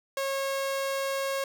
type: tone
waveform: sawtooth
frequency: 545 Hz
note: C#5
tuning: 29 cents flat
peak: -24 dBFS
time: 0.17-1.44 s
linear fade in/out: 2 ms
effects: none